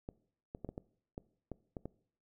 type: clicks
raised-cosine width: 2 ms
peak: -28 dBFS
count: 9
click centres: 0.089 / 0.549 / 0.647 / 0.69 / 0.779 / 1.179 / 1.517 / 1.768 / 1.856 s
effects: noise-tail reverb RT60 0.6 s tail -21 dB re dry